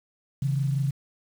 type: tone pair together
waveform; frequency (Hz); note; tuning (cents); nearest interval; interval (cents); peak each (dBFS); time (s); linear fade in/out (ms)
sine; 136.1 / 161.7; C#3 / E3; -31 / -33; minor third; 298; -23 / -31; 0.42-0.91; 5
effects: 8-bit